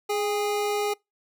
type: tone pair together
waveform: square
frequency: 416.3 / 811.2 Hz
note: G#4 / G#5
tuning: +4 / -41 cents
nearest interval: octave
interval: 1155 cents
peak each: -26 / -30 dBFS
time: 0.09-0.94 s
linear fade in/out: 10 ms
effects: noise-tail reverb RT60 0.2 s tail -26 dB re dry